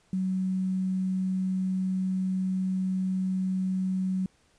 sine tone with quantisation, 187.3 Hz, F#3, 21 cents sharp, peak -25 dBFS, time 0.13-4.26 s, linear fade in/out 2 ms, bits 9, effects pink hiss -65 dBFS RMS until 4.58 s + resampled to 22050 Hz

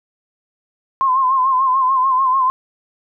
sine tone with vibrato, 1046.5 Hz, C6, in tune, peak -12 dBFS, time 1.01-2.5 s, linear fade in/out 0 ms, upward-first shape sine, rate 6.8 Hz, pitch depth 63 cents each way, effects none

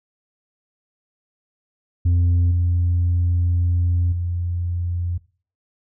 sine tone with level steps, 87.31 Hz, F2, in tune, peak -11 / -14 / -20 dBFS, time 2.05-5.18 s, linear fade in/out 10 ms, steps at 2.51 / 4.12 s, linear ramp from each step 5 ms, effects noise-tail reverb RT60 0.4 s tail -20 dB re dry + tanh soft clip ceiling -13 dBFS

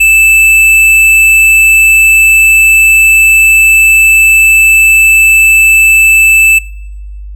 triangle tone with tanh clipping, 2637 Hz, E7, in tune, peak -4 dBFS, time 0-6.59 s, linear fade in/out 10 ms, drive 17 dB, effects noise-tail reverb RT60 1.0 s tail -24 dB re dry + added 50 Hz sine -21 dBFS peak until 7.35 s

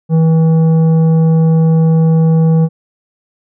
sine tone with tanh clipping, 161.7 Hz, E3, 33 cents flat, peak -8 dBFS, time 0.09-2.69 s, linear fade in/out 50 ms, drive 9 dB, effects none

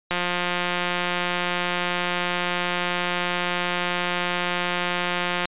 click train, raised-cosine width 0.3 ms, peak -8 dBFS, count 947, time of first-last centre 0.11-5.455 s, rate 177 Hz, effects resampled to 8000 Hz

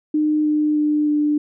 sine tone with pitch steps, 304.2 / 301.9 / 299.7 / 297.4 Hz, D#4 / D4 / D4 / D4, -39 / +48 / +35 / +22 cents, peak -15 dBFS, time 0.14-1.38 s, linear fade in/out 5 ms, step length 310 ms, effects none

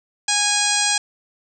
harmonic tone, 824 Hz, G#5, 14 cents flat, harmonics 1 / 2 / 3 / 4 / 5 / 6 / 7 / 8 / 9 / 10, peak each -26 / -26 / -26 / -26 / -26 / -26 / -26 / -26 / -26 / -26 dBFS, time 0.28-0.98 s, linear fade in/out 5 ms, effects none

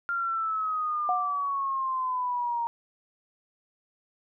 sine exponential sweep, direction down, 1397 to 930 Hz, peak -26 dBFS, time 0.09-2.67 s, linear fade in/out 0 ms
sine tone with exponential decay, 730 Hz, F#5, 24 cents flat, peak -22 dBFS, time 1.09-1.6 s, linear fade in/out 1 ms, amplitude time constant 110 ms
effects none

